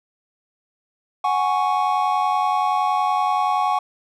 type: chord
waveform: triangle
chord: F# suspended second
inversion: none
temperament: equal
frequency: 740 / 830.6 / 1108.7 Hz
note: F#5 / G#5 / C#6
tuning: 0 / 0 / 0 cents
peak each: -20 dBFS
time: 1.24-3.79 s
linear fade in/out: 5 ms
effects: none